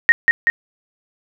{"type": "tone with echo", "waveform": "sine", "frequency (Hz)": 1864.7, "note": "A#6", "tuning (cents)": 0, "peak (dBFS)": -5, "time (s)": [0.09, 0.12], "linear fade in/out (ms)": 0, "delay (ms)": 190, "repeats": 2, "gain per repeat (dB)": -3, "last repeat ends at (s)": 0.5, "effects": []}